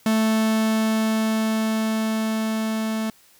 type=tone with level ramp; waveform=45% pulse; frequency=220 Hz; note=A3; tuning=in tune; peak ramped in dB=-17 to -23 dBFS; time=0.06-3.1 s; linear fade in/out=2 ms; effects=white hiss -55 dBFS RMS until 3.39 s